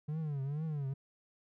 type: tone with vibrato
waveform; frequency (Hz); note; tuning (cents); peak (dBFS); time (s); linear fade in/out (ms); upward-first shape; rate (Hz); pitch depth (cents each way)
triangle; 146.83; D3; 0; -32; 0.08-0.94; 10; triangle; 2.2; 180
effects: none